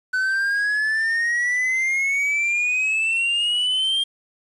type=exponential sweep; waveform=triangle; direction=up; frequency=1502 to 3212 Hz; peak=-17 dBFS; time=0.13-4.04 s; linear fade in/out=10 ms; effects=resampled to 24000 Hz + 8-bit